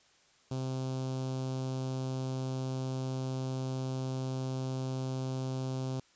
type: tone with notch filter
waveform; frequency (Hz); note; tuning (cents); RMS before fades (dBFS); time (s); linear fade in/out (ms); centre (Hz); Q
sawtooth; 130.81; C3; 0; -35; 0.51-6; 5; 1900; 0.58
effects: white hiss -65 dBFS RMS until 6.15 s + resampled to 16000 Hz